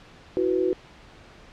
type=chord; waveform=sine; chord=E suspended second; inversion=none; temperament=just; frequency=329.6 / 370.8 / 494.4 Hz; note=E4 / F#4 / B4; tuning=0 / +4 / +2 cents; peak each=-27 / -22 / -28 dBFS; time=0.37-0.73 s; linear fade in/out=0 ms; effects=pink hiss -49 dBFS RMS until 1.52 s + low-pass 4000 Hz 12 dB/octave